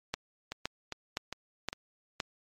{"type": "two click trains", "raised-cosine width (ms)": 0.2, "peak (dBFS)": [-14, -19], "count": [5, 4], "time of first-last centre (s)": [[0.14, 2.202], [0.52, 1.73]], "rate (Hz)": [1.94, 2.48], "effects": ["MP3 64 kbps"]}